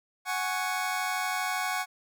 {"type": "chord", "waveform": "25% pulse", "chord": "F# suspended second", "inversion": "none", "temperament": "just", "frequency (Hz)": [740, 832.5, 1110], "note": ["F#5", "G#5", "C#6"], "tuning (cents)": [0, 4, 2], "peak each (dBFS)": [-28, -31, -30], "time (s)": [0.25, 1.86], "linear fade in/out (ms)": 50, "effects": []}